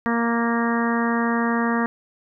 harmonic tone, 233.1 Hz, A#3, in tune, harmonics 1 / 2 / 3 / 4 / 5 / 6 / 7 / 8, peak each -21 / -28 / -31 / -29 / -28 / -34 / -31 / -30 dBFS, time 0.06-1.86 s, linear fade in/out 0 ms, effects none

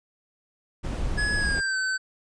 brown noise, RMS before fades -28 dBFS, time 0.83-1.61 s, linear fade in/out 20 ms
square tone with pitch glide, 1687 to 1529.2 Hz, G#6 to G6, +27 to -43 cents, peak -25 dBFS, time 1.17-1.98 s, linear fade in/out 20 ms, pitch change -170 cents, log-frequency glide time 1.37-1.77 s
effects resampled to 22050 Hz

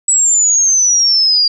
sine exponential sweep, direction down, 7880 to 4751 Hz, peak -8 dBFS, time 0.08-1.48 s, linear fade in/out 5 ms, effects none

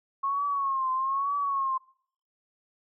sine tone with vibrato, 1090 Hz, C#6, 29 cents flat, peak -25 dBFS, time 0.23-1.78 s, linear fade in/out 10 ms, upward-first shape triangle, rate 1.1 Hz, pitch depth 93 cents each way, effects noise-tail reverb RT60 0.6 s tail -24 dB re dry

